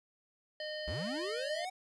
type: harmonic tone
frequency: 612 Hz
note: D#5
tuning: 29 cents flat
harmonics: 1 / 3 / 5 / 7 / 8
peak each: -40 / -45 / -47 / -48 / -49 dBFS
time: 0.6-1.65 s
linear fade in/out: 2 ms
type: linear sweep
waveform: square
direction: up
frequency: 49.41 to 764 Hz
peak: -38 dBFS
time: 0.87-1.7 s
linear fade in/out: 10 ms
effects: resampled to 24000 Hz + 11-bit